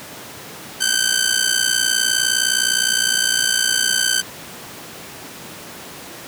10% pulse ring-modulated tone, 1544 Hz, G6, 27 cents flat, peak -4 dBFS, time 0.8-4.22 s, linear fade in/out 20 ms, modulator 29.8 Hz, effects pink hiss -35 dBFS RMS until 6.27 s + high-pass 150 Hz 12 dB/octave

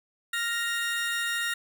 30% pulse tone pair together, 1400.2 / 1864.7 Hz, F6 / A#6, +4 / 0 cents, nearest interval perfect fourth, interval 496 cents, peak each -29 / -26 dBFS, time 0.33-1.54 s, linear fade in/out 5 ms, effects none

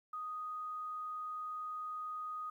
sine tone, 1244.5 Hz, D#6, in tune, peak -39 dBFS, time 0.13-2.5 s, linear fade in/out 5 ms, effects 12-bit

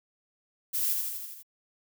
violet noise with echo, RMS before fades -29 dBFS, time 0.73-0.94 s, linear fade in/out 20 ms, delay 82 ms, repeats 6, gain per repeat -3 dB, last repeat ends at 1.432 s, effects none

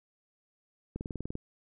click train, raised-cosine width 3 ms, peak -23 dBFS, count 9, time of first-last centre 0.96-1.354 s, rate 20.3 Hz, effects none

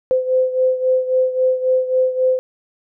sine beating tone pair, 513 / 516.7 Hz, C5 / C5, -34 / -22 cents, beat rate 3.7 Hz, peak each -15 / -20 dBFS, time 0.11-2.39 s, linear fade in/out 0 ms, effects none

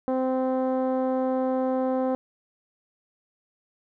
10% pulse tone with low-pass filter, 259.4 Hz, C4, 15 cents flat, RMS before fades -25 dBFS, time 0.08-2.15 s, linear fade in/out 0 ms, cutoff 550 Hz, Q 1.2, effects none

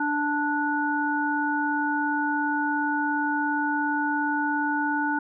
harmonic tone, 293.8 Hz, D4, 1 cent sharp, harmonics 1 / 3 / 5, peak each -27 / -27 / -27 dBFS, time 0-5.19 s, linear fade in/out 5 ms, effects none

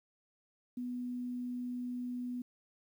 sine tone with quantisation, 246.8 Hz, B3, 1 cent flat, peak -36 dBFS, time 0.77-2.42 s, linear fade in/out 5 ms, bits 11, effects none

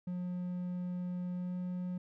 triangle tone with pitch glide, 179.2 to 180.34 Hz, F3 to F#3, +45 to -44 cents, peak -33 dBFS, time 0.07-1.98 s, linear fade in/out 5 ms, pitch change +11 cents, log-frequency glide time 1.35-1.53 s, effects none

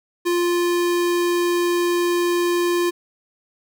square tone, 349.2 Hz, F4, in tune, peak -18 dBFS, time 0.25-2.91 s, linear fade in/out 20 ms, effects none

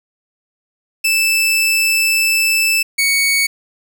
sawtooth tone pair in turn, 2637 / 2230 Hz, E7 / C#7, 0 / +10 cents, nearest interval minor third, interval 290 cents, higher first, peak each -9 dBFS, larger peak neither, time 1.04-2.83 / 2.98-3.47 s, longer first, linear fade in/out 10 ms, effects 7-bit

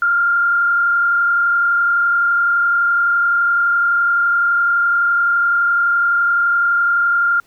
sine tone with frequency modulation, 1396.9 Hz, F6, in tune, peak -12 dBFS, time 0.02-7.4 s, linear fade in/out 2 ms, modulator 31.8 Hz, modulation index 0.61, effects pink hiss -55 dBFS RMS until 7.46 s

